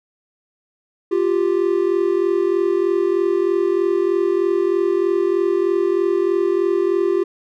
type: tone pair together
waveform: triangle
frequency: 349.2 / 392.4 Hz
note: F4 / G4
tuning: 0 / +2 cents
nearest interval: major second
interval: 202 cents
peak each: -16 dBFS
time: 1.11-7.24 s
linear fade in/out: 10 ms
effects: none